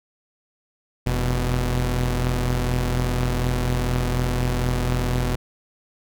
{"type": "tone pair together", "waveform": "sawtooth", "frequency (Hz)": [42.58, 123.6], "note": ["F1", "B2"], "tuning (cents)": [-43, 2], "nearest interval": "octave + tritone", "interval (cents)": 1845, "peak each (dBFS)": -19, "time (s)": [1.06, 5.36], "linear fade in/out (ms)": 10, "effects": []}